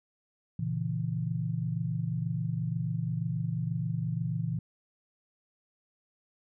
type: chord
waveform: sine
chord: A# diminished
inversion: none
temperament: equal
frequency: 116.54 / 138.59 / 164.81 Hz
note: A#2 / C#3 / E3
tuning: 0 / 0 / 0 cents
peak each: -33 / -35 / -32 dBFS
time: 0.59-4.59 s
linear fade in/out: 5 ms
effects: none